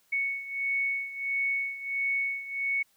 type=beating tone pair; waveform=sine; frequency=2217 / 2218.5 Hz; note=C#7 / C#7; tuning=0 / +1 cents; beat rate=1.5 Hz; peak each=-29 / -33 dBFS; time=0.12-2.83 s; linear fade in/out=10 ms; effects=white hiss -67 dBFS RMS until 2.96 s